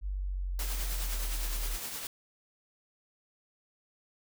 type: exponential sweep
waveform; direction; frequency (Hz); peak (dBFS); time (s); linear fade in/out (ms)
sine; down; 49.03 to 37.64; -31; 0.01-1.79; 50
type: noise with tremolo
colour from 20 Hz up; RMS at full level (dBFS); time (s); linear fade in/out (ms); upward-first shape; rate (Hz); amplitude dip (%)
white; -37; 0.59-2.07; 2; triangle; 9.7; 45
effects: none